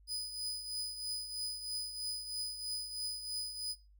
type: tone with tremolo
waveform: 35% pulse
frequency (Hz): 4978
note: D#8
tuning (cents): 0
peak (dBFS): -33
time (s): 0.07-3.76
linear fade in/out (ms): 50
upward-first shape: triangle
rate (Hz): 3.1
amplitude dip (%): 65
effects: noise-tail reverb RT60 0.3 s tail -21 dB re dry + added 50 Hz sine -59 dBFS peak until 3.99 s